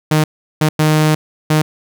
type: tone bursts at uneven times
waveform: sawtooth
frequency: 154.3 Hz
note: D#3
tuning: 14 cents flat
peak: -6 dBFS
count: 4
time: 0.11-0.24 / 0.61-0.69 / 0.79-1.15 / 1.5-1.62 s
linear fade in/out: 5 ms
effects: none